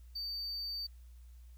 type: tone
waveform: triangle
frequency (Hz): 4600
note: D8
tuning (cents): -37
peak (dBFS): -36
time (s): 0.15-0.87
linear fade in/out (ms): 10
effects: added 60 Hz sine -51 dBFS peak until 1.57 s + white hiss -72 dBFS RMS until 1.57 s